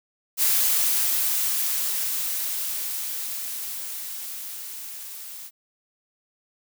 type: noise with level ramp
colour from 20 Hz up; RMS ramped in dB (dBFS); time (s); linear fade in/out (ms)
blue; -20 to -39; 0.37-5.51; 50
effects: none